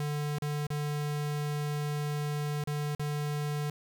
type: tone with dropouts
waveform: square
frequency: 147.7 Hz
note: D3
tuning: 10 cents sharp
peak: -31 dBFS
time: 0-3.7 s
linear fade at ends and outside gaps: 2 ms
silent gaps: 0.385-0.421 / 0.668-0.703 / 2.639-2.673 / 2.95-2.995 s
effects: 11-bit